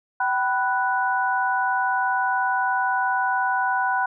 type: tone cluster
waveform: sine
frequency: 767 / 990 / 1479 Hz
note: G5 / B5 / F#6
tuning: -38 / +4 / -1 cents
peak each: -24 dBFS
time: 0.2-4.06 s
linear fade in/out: 5 ms
effects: none